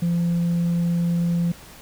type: tone with tanh clipping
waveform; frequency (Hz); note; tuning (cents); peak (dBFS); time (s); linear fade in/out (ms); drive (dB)
sine; 171.5; F3; -31; -19; 0.02-1.52; 5; 1
effects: pink hiss -44 dBFS RMS until 1.81 s